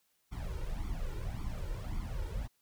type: noise with flanger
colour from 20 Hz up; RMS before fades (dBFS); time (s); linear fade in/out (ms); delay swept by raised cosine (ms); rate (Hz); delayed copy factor
brown; -37; 0.31-2.48; 20; 0.88 to 2.18; 1.8; +0.8
effects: white hiss -75 dBFS RMS until 2.61 s